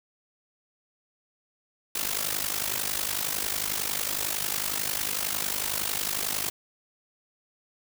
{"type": "noise with amplitude modulation", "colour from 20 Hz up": "white", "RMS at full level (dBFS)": -26, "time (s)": [1.95, 6.5], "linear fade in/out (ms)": 5, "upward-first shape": "sine", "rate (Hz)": 51, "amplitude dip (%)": 80, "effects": []}